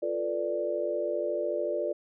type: chord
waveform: sine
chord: B half-diminished seventh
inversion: second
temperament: equal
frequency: 349.2 / 440 / 493.9 / 587.3 Hz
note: F4 / A4 / B4 / D5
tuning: 0 / 0 / 0 / 0 cents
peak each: -34 / -35 / -35 / -30 dBFS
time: 0.02-1.93 s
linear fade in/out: 10 ms
effects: none